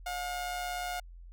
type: tone with amplitude modulation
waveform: sawtooth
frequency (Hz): 716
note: F5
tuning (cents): +43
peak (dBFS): -28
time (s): 0.06-1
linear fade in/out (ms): 5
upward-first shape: sine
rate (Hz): 137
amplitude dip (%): 45
effects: added 43 Hz sine -46 dBFS peak until 1.32 s